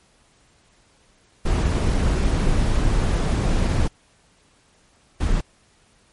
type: noise bursts at uneven times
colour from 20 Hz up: brown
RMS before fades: -19 dBFS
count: 2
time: 1.45-3.88 / 5.2-5.41 s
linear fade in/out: 10 ms
effects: pink hiss -58 dBFS RMS until 6.12 s + MP3 48 kbps